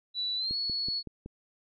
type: tone with pitch glide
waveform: sine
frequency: 3951 to 4384 Hz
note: B7 to C#8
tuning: 0 to -20 cents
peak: -29 dBFS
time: 0.14-1.03 s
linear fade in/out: 50 ms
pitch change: +180 cents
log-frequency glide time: 0.36-0.56 s
type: click train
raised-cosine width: 3 ms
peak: -28 dBFS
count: 5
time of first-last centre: 0.51-1.26 s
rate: 5.33 Hz
effects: none